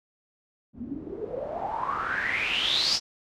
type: noise with low-pass filter sweep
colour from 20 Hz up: white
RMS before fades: -29 dBFS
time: 0.73-3 s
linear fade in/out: 50 ms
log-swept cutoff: 210 to 5400 Hz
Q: 9.5
effects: none